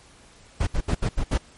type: noise bursts at uneven times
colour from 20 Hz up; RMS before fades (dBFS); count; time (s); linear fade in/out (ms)
brown; -21; 6; 0.6-0.67 / 0.74-0.81 / 0.88-0.95 / 1.02-1.09 / 1.17-1.24 / 1.31-1.38; 10
effects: pink hiss -52 dBFS RMS until 1.57 s + MP3 48 kbps